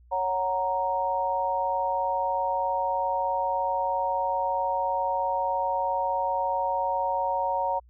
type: chord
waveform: sine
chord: F# major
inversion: second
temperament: equal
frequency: 554.4 / 740 / 932.3 Hz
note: C#5 / F#5 / A#5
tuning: 0 / 0 / 0 cents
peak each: -30 / -30 / -26 dBFS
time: 0.11-7.8 s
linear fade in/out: 20 ms
effects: added 60 Hz sine -52 dBFS peak until 7.89 s